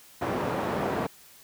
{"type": "band-pass noise", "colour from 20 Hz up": "white", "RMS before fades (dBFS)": -29, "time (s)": [0.21, 1.07], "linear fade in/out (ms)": 10, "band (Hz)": [110, 770], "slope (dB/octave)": 12, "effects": ["white hiss -53 dBFS RMS until 1.43 s"]}